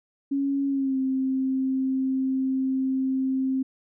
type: tone with pitch glide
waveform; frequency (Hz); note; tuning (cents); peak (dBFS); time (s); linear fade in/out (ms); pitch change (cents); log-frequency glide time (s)
sine; 277.2 to 263.8; C#4 to C4; 0 to +14; -22; 0.31-3.63; 10; -86; 0.68-0.98
effects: none